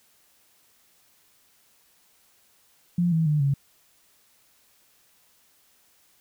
sine tone with pitch steps, 174.61 / 161.98 / 150.26 / 139.39 Hz, F3 / E3 / D3 / C#3, 0 / -30 / +40 / +10 cents, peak -19 dBFS, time 2.98-3.54 s, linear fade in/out 5 ms, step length 140 ms, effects white hiss -62 dBFS RMS until 6.2 s

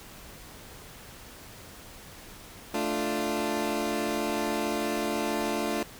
20% pulse chord, D minor, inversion second, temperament equal, 220 / 293.7 / 349.2 Hz, A3 / D4 / F4, 0 / 0 / 0 cents, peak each -27 dBFS, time 2.74-5.83 s, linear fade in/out 2 ms, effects pink hiss -47 dBFS RMS until 5.99 s

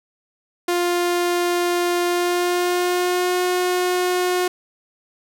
sawtooth tone with pitch glide, 351.1 to 361.2 Hz, F4 to F#4, +9 to -42 cents, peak -14 dBFS, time 0.68-4.48 s, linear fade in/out 5 ms, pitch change +49 cents, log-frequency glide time 2.06-3.41 s, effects none

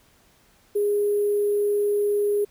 sine tone with sample-and-hold, 411.2 Hz, G#4, 17 cents flat, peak -19 dBFS, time 0.75-2.45 s, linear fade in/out 10 ms, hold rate 11025 Hz, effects pink hiss -59 dBFS RMS until 2.5 s

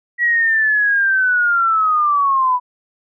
sine linear sweep, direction down, 1930 to 980 Hz, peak -12 dBFS, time 0.18-2.6 s, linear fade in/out 50 ms, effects none

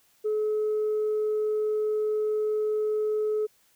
sine tone, 427.6 Hz, A4, 49 cents flat, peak -22 dBFS, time 0.24-3.47 s, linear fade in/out 20 ms, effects tanh soft clip ceiling -21 dBFS + white hiss -64 dBFS RMS until 3.75 s

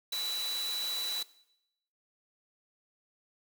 sine tone in noise, 3951 Hz, B7, in tune, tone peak -32 dBFS, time 0.12-1.23 s, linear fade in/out 5 ms, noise white, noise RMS -40 dBFS, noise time 0.12-1.23 s, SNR +5 dB, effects noise-tail reverb RT60 0.8 s tail -19 dB re dry + high-pass 400 Hz 12 dB/octave

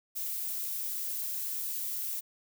violet noise, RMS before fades -35 dBFS, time 0.15-2.21 s, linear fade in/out 20 ms, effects none

